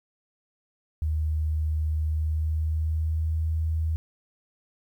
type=tone with pitch glide; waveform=sine; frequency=77.5 to 79.77 Hz; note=D#2 to D#2; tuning=-6 to +44 cents; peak=-23 dBFS; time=1.02-3.96 s; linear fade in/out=0 ms; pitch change=+50 cents; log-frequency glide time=2.03-3.44 s; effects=10-bit